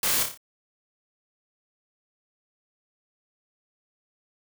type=noise with echo; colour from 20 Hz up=white; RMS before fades=-25 dBFS; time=0.03-0.23 s; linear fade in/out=2 ms; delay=29 ms; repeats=5; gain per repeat=-5 dB; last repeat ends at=0.375 s; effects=none